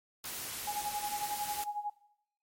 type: noise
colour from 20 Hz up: white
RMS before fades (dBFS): -40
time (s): 0.24-1.64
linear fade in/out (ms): 2
type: tone with tremolo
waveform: sine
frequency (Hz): 830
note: G#5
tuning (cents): -1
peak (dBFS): -31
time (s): 0.67-1.9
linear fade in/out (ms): 5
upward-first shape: sine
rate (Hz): 11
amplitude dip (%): 80
effects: noise-tail reverb RT60 0.8 s tail -20 dB re dry + MP3 64 kbps